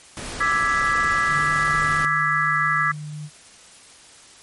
pink noise, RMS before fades -32 dBFS, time 0.17-2.05 s, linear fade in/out 0 ms
sine chord, E dominant seventh, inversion third, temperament equal with one note detuned, 1174.7 / 1318.5 / 1669.9 / 1975.5 Hz, D6 / E6 / G#6 / B6, 0 / 0 / +9 / 0 cents, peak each -23 / -24 / -22 / -24 dBFS, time 0.4-2.92 s, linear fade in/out 10 ms
sine tone with pitch glide, 146.83 to 150.61 Hz, D3 to D3, 0 to +44 cents, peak -30 dBFS, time 1.27-3.3 s, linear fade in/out 50 ms, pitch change +44 cents, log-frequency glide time 1.38-1.49 s
clicks, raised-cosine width 0.3 ms, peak -32 dBFS, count 2, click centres 2.166 / 2.192 s
effects white hiss -47 dBFS RMS until 4.42 s + MP3 48 kbps

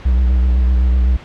triangle tone with vibrato, 62.4 Hz, B1, 19 cents sharp, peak -8 dBFS, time 0.05-1.17 s, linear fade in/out 10 ms, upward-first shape triangle, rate 7.9 Hz, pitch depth 64 cents each way, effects pink hiss -37 dBFS RMS until 1.24 s + low-pass 3000 Hz 12 dB/octave

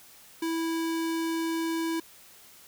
square tone, 328.2 Hz, E4, 8 cents flat, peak -28 dBFS, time 0.42-2 s, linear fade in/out 5 ms, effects white hiss -53 dBFS RMS until 2.67 s

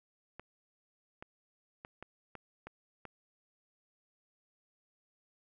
clicks, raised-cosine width 0.5 ms, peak -30 dBFS, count 7, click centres 0.396 / 1.225 / 1.849 / 2.026 / 2.353 / 2.67 / 3.053 s, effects none

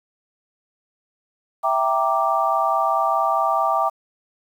sine chord, E half-diminished seventh, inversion none, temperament equal, 659.3 / 784 / 932.3 / 1174.7 Hz, E5 / G5 / Bb5 / D6, 0 / 0 / 0 / 0 cents, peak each -23 / -22 / -25 / -21 dBFS, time 1.63-3.9 s, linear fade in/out 20 ms, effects 8-bit

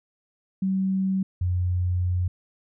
sine tone pair in turn, 190.8 / 90.05 Hz, G3 / F#2, -47 / -46 cents, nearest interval octave + minor second, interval 1299 cents, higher first, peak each -21 dBFS, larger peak neither, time 0.62-1.23 / 1.41-2.28 s, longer second, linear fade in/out 5 ms, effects none

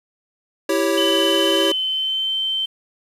square chord, C# diminished, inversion first, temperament equal, 329.6 / 392 / 554.4 Hz, E4 / G4 / C#5, 0 / 0 / 0 cents, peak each -22 dBFS, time 0.69-1.72 s, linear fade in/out 5 ms
sine tone with pitch glide, 3015 to 3103 Hz, F#7 to G7, +32 to -18 cents, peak -19 dBFS, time 0.97-2.66 s, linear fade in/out 10 ms, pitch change +50 cents, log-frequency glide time 1.25-2.36 s
effects resampled to 32000 Hz + 8-bit

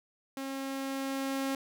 sawtooth tone with level ramp, 270.5 Hz, C#4, 42 cents flat, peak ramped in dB -32 to -26 dBFS, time 0.37-1.55 s, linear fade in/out 2 ms, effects none

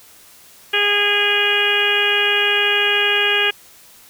harmonic tone, 410.3 Hz, G#4, 21 cents flat, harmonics 1 / 2 / 3 / 4 / 5 / 6 / 7 / 8, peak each -23 / -28 / -29 / -20 / -26 / -20 / -19 / -25 dBFS, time 0.73-3.51 s, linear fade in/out 10 ms, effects white hiss -46 dBFS RMS until 4.09 s

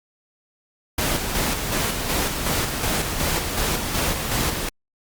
pink noise with tremolo, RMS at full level -22 dBFS, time 0.98-4.69 s, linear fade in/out 5 ms, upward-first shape square, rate 2.7 Hz, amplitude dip 40%, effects Opus 48 kbps

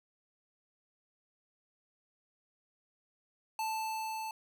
square tone with level ramp, 880 Hz, A5, in tune, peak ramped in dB -33 to -38 dBFS, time 3.59-4.31 s, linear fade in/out 2 ms, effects none

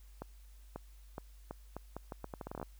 accelerating click train, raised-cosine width 1 ms, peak -27 dBFS, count 17, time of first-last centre 0.22-2.628 s, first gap 540 ms, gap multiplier 0.78, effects added 50 Hz sine -53 dBFS peak until 2.79 s + white hiss -68 dBFS RMS until 2.79 s

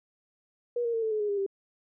sine tone with pitch steps, 480.8 / 467.1 / 453.8 / 440.9 / 428.3 / 416.1 / 404.3 / 392.8 Hz, B4 / A#4 / A#4 / A4 / A4 / G#4 / G#4 / G4, -46 / +3 / -47 / +4 / -47 / +3 / -46 / +4 cents, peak -26 dBFS, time 0.76-1.464 s, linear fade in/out 5 ms, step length 88 ms, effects none

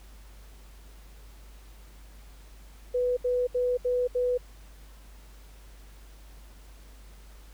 sine tone bursts, 495.1 Hz, B4, 4 cents sharp, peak -23 dBFS, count 5, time 2.94-4.378 s, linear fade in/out 10 ms, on 230 ms, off 72 ms, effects added 50 Hz sine -47 dBFS peak until 7.53 s + pink hiss -57 dBFS RMS until 7.53 s

